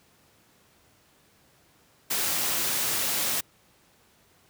white noise, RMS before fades -27 dBFS, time 2.1-3.41 s, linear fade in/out 10 ms, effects pink hiss -61 dBFS RMS until 4.49 s + high-pass 80 Hz 12 dB/octave

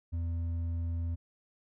sine tone with hard clipping, 84.2 Hz, E2, 37 cents sharp, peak -32 dBFS, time 0.12-1.16 s, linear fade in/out 20 ms, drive 4 dB, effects none

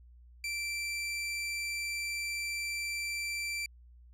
sawtooth tone, 2343 Hz, D7, 5 cents flat, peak -30 dBFS, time 0.44-3.66 s, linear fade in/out 2 ms, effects added 60 Hz sine -53 dBFS peak until 4.13 s + low-pass 11000 Hz 12 dB/octave

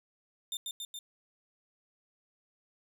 sawtooth tone with echo, 3607 Hz, A7, 42 cents sharp, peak -31 dBFS, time 0.52-0.57 s, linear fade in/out 2 ms, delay 140 ms, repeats 3, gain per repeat -2 dB, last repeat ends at 0.99 s, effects none

